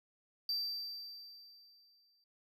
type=tone with exponential decay; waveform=triangle; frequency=4673 Hz; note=D8; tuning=9 cents flat; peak=-31 dBFS; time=0.49-2.24 s; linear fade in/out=2 ms; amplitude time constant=380 ms; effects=none